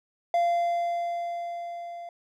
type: tone with level ramp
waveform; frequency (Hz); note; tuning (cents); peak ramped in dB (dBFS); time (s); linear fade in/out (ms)
triangle; 690; F5; -21; -18 to -35; 0.34-2.09; 2
effects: none